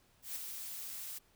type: noise with ADSR envelope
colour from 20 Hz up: blue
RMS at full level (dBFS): -39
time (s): 0.22-1.19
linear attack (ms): 140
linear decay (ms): 5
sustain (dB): -5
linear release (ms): 16
effects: pink hiss -69 dBFS RMS until 1.35 s